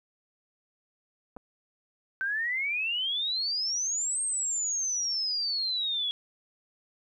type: clicks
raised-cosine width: 1 ms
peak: -29 dBFS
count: 2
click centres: 1.365 / 1.369 s
type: exponential two-way sweep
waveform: sine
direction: up then down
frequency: 1530 to 8540 to 3326 Hz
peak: -27 dBFS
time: 2.21-6.11 s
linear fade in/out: 0 ms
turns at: 4.22 s
effects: 11-bit